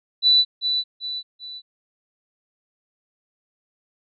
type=tone with echo; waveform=sine; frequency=3973 Hz; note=B7; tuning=10 cents sharp; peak=-12 dBFS; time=0.22-0.45 s; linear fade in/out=50 ms; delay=390 ms; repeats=3; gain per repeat=-7 dB; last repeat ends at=1.62 s; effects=none